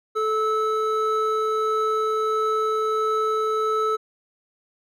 triangle tone pair together, 435.4 / 1304.7 Hz, A4 / E6, -18 / -18 cents, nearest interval octave + perfect fifth, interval 1900 cents, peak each -21 / -21 dBFS, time 0.15-3.97 s, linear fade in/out 20 ms, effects none

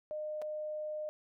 sine tone with dropouts, 610 Hz, D#5, 34 cents flat, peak -36 dBFS, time 0.11-1.09 s, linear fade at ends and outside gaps 0 ms, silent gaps 0.417-0.421 s, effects none

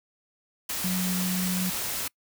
sine tone in noise, 183.2 Hz, F#3, 17 cents flat, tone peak -26 dBFS, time 0.84-1.7 s, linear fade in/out 5 ms, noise white, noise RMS -31 dBFS, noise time 0.69-2.08 s, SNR +2 dB, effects noise-tail reverb RT60 0.1 s tail -25 dB re dry

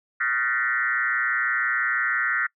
sine tone with frequency modulation, 1648 Hz, G#6, 14 cents flat, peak -21 dBFS, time 0.2-2.47 s, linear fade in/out 10 ms, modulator 126 Hz, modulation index 2.6, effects noise-tail reverb RT60 0.1 s tail -25 dB re dry

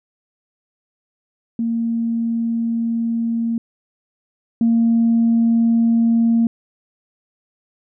sine tone pair in turn, 230.4 / 230.4 Hz, A#3 / A#3, -20 / -20 cents, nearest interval unison, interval 0 cents, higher neither, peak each -17 / -11 dBFS, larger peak second, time 1.59-3.58 / 4.61-6.47 s, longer first, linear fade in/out 2 ms, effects tanh soft clip ceiling -8 dBFS

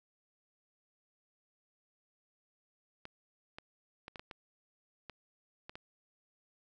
clicks, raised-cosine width 0.3 ms, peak -29 dBFS, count 9, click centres 3.054 / 3.585 / 4.081 / 4.158 / 4.195 / 4.312 / 5.097 / 5.695 / 5.755 s, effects none

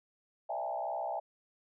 sine tone with frequency modulation, 735 Hz, F#5, 12 cents flat, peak -33 dBFS, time 0.49-1.2 s, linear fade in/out 10 ms, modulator 63.1 Hz, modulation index 2.2, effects none

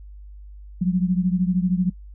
sine beating tone pair, 178.9 / 191.9 Hz, F3 / G3, +42 / -37 cents, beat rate 13 Hz, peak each -19 / -23 dBFS, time 0.81-1.9 s, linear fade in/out 10 ms, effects noise-tail reverb RT60 0.1 s tail -23 dB re dry + added 50 Hz sine -38 dBFS peak until 2.14 s

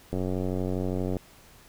click train, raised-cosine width 2 ms, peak -17 dBFS, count 97, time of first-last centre 0.13-1.168 s, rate 92.5 Hz, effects pink hiss -54 dBFS RMS until 1.68 s

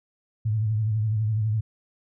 sine tone with vibrato, 108.5 Hz, A2, 24 cents flat, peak -21 dBFS, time 0.45-1.61 s, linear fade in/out 10 ms, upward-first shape triangle, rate 12 Hz, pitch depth 80 cents each way, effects none

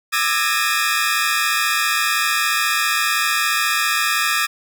sawtooth tone cluster, 1196 / 1311 / 1663 / 1831 / 2472 Hz, D6 / E6 / G#6 / A#6 / D#7, +31 / -10 / +2 / -32 / -12 cents, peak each -20 dBFS, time 0.12-4.47 s, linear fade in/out 20 ms, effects none

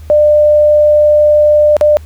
sine tone with dropouts, 598 Hz, D5, 31 cents sharp, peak -4 dBFS, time 0.1-1.97 s, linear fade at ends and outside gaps 0 ms, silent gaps 1.767-1.811 s, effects added 77 Hz sine -28 dBFS peak until 2.05 s + pink hiss -45 dBFS RMS until 2.05 s

